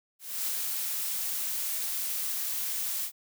blue noise with ADSR envelope, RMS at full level -30 dBFS, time 0.19-3.12 s, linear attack 280 ms, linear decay 51 ms, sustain -2 dB, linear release 81 ms, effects none

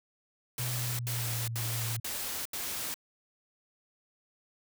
white noise bursts, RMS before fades -36 dBFS, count 5, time 0.58-2.942 s, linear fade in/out 2 ms, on 410 ms, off 78 ms
sine tone with pitch glide, 122.8 to 115.24 Hz, B2 to A#2, -9 to -19 cents, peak -33 dBFS, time 0.59-2 s, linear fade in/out 5 ms, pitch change -110 cents, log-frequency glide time 0.78-1.48 s
effects none

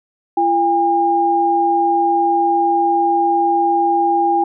sine tone pair together, 340 / 808.7 Hz, F4 / G#5, -46 / -46 cents, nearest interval octave + minor third, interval 1500 cents, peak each -18 / -13 dBFS, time 0.37-4.44 s, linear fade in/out 5 ms, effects none

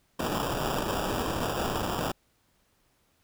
white noise with sample-and-hold, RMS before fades -30 dBFS, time 0.19-2.12 s, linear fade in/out 5 ms, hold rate 2100 Hz, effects pink hiss -69 dBFS RMS until 3.23 s

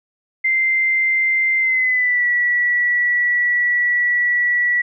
sine tone with pitch glide, 2085 to 1945.4 Hz, C7 to B6, -7 to -27 cents, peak -14 dBFS, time 0.44-4.82 s, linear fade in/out 10 ms, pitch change -120 cents, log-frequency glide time 1.59-2.27 s, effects none

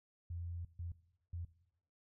sine tone bursts at uneven times, 86 Hz, F2, 26 cents flat, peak -40 dBFS, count 3, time 0.3-0.65 / 0.79-0.92 / 1.33-1.45 s, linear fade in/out 5 ms, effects noise-tail reverb RT60 0.8 s tail -17 dB re dry

